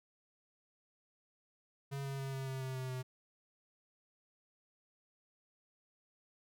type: tone with pitch steps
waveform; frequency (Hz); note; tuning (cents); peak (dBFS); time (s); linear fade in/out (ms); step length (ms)
square; 138.59 / 137.08 / 135.58 / 134.1 / 132.64 / 131.19 / 129.76 / 128.34; C#3 / C#3 / C#3 / C3 / C3 / C3 / C3 / C3; 0 / -19 / -38 / +43 / +24 / +5 / -14 / -33; -39; 1.91-3.03; 20; 140
effects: none